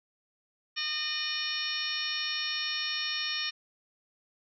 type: harmonic tone with a mistuned harmonic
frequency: 611 Hz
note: D#5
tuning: 32 cents flat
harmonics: 2 / 3 / 4 / 5 / 6 / 7 / 8 / 9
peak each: -45 / -38 / -38 / -37 / -37 / -39 / -47 / -36 dBFS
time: 0.76-3.51 s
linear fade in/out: 20 ms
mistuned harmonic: 5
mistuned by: -42 cents
effects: none